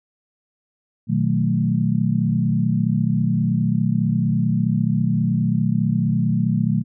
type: chord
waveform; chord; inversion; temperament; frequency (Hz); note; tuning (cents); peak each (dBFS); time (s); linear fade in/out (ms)
sine; B dominant seventh; none; equal with one note detuned; 121.63 / 155.56 / 185 / 220; B2 / D#3 / F#3 / A3; -26 / 0 / 0 / 0; -22; 1.07-6.84; 50
effects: none